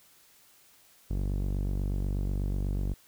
sawtooth tone with low-pass filter, 48.18 Hz, G1, 29 cents flat, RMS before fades -30 dBFS, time 1.1-2.94 s, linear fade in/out 10 ms, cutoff 350 Hz, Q 0.62, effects white hiss -60 dBFS RMS until 3.07 s

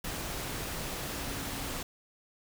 sine tone in noise, 277.2 Hz, C#4, in tune, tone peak -45 dBFS, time 1.13-1.78 s, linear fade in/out 5 ms, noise pink, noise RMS -37 dBFS, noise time 0.04-1.83 s, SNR -11 dB, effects none

